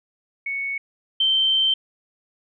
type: tone pair in turn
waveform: sine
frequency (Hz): 2217 / 3115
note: C#7 / G7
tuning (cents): 0 / -12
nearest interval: tritone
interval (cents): 588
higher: second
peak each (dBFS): -24 / -16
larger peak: second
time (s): 0.46-0.78 / 1.2-1.74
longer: second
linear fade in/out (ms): 5
effects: none